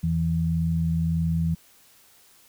sine tone pair together, 83.12 / 164.81 Hz, E2 / E3, +15 / 0 cents, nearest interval octave, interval 1185 cents, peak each -27 / -22 dBFS, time 0.03-1.55 s, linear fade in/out 10 ms, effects white hiss -56 dBFS RMS until 2.48 s

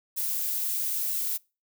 violet noise, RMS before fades -29 dBFS, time 0.16-1.38 s, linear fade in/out 20 ms, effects noise-tail reverb RT60 0.3 s tail -25 dB re dry

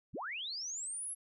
sine linear sweep, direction up, 34.65 to 11230 Hz, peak -38 dBFS, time 0.13-1.15 s, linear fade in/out 20 ms, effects none

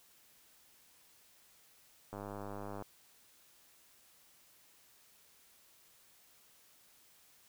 click train, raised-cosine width 1 ms, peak -30 dBFS, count 71, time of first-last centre 2.13-2.823 s, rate 101 Hz, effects white hiss -65 dBFS RMS until 7.48 s

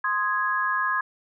sine chord, Ab major, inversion first, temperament equal, 1046.5 / 1244.5 / 1661.2 Hz, C6 / Eb6 / Ab6, 0 / 0 / 0 cents, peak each -26 / -29 / -25 dBFS, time 0.04-1.01 s, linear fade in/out 5 ms, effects none

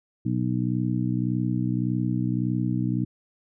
harmonic tone, 61.74 Hz, B1, in tune, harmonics 2 / 3 / 4 / 5, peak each -26 / -28 / -29 / -30 dBFS, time 0.25-3.05 s, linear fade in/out 10 ms, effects none

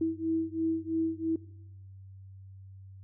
sine beating tone pair, 323.5 / 326.5 Hz, E4 / E4, -32 / -17 cents, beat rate 3 Hz, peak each -30 / -31 dBFS, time 0.01-1.36 s, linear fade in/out 5 ms, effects noise-tail reverb RT60 0.9 s tail -20 dB re dry + added 96 Hz sine -46 dBFS peak until 3.03 s

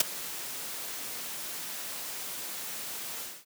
white noise with ADSR envelope, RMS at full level -19 dBFS, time 0-3.45 s, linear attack 5 ms, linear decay 14 ms, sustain -19 dB, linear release 240 ms, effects high-pass 150 Hz 12 dB/octave

